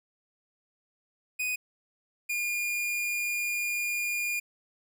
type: tone pair in turn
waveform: 45% pulse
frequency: 2489 / 2422 Hz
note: D#7 / D#7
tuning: 0 / -47 cents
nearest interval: unison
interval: 47 cents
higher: first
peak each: -28 dBFS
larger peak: neither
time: 1.39-1.56 / 2.29-4.4 s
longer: second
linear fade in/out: 10 ms
effects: none